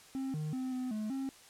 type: tone with pitch steps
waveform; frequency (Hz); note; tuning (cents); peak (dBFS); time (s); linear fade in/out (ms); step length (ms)
triangle; 266.4 / 153.3 / 258.3 / 254.2 / 214.6 / 268.4; C4 / D#3 / C4 / C4 / A3 / C4; +31 / -25 / -22 / -50 / -43 / +44; -32; 0.15-1.29; 0; 190
effects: white hiss -57 dBFS RMS until 1.49 s + low-pass 10000 Hz 12 dB/octave